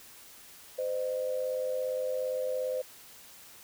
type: tone pair together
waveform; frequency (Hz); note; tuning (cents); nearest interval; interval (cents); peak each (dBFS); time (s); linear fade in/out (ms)
sine; 515 / 612.4; C5 / D#5; -28 / -28; minor third; 300; -30 / -36; 0.78-2.82; 10
effects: white hiss -52 dBFS RMS until 3.63 s